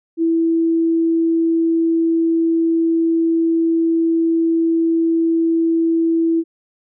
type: tone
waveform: sine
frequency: 329.6 Hz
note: E4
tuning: in tune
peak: -13 dBFS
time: 0.17-6.44 s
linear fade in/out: 50 ms
effects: none